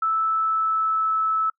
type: tone with pitch glide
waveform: sine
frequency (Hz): 1314 to 1305.7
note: E6 to E6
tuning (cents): -6 to -17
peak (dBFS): -19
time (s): 0.02-1.5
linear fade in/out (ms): 5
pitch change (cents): -11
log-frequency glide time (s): 0.22-1.15
effects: noise-tail reverb RT60 0.1 s tail -26 dB re dry